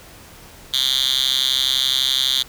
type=tone with high-pass filter; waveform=5% pulse; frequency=131.9 Hz; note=C3; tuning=14 cents sharp; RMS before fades=-19 dBFS; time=0.73-2.43 s; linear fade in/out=10 ms; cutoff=3400 Hz; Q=7; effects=pink hiss -43 dBFS RMS until 2.48 s